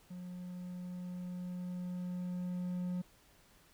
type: tone with level ramp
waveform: triangle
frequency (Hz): 179.6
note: F3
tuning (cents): +49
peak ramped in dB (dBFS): -41 to -32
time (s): 0.1-3.02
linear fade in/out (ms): 10
effects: pink hiss -65 dBFS RMS until 3.73 s